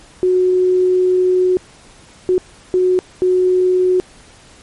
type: tone bursts at uneven times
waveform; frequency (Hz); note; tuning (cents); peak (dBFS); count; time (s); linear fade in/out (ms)
sine; 366.8; F#4; -15; -10; 4; 0.23-1.57 / 2.29-2.38 / 2.74-2.99 / 3.22-4; 0
effects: pink hiss -44 dBFS RMS until 4.62 s + MP3 48 kbps